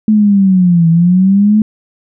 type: linear two-way sweep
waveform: sine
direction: down then up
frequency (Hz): 217.7 to 163.2 to 217.7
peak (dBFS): -5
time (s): 0.08-1.62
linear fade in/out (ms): 2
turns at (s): 0.89
effects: none